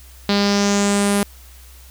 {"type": "tone with low-pass filter sweep", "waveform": "sawtooth", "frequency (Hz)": 202, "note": "G#3", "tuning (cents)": -48, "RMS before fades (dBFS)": -17, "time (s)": [0.29, 1.23], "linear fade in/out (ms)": 2, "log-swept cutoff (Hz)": [4200, 11000], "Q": 3.9, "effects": ["added 63 Hz sine -41 dBFS peak until 1.9 s", "white hiss -47 dBFS RMS until 1.9 s"]}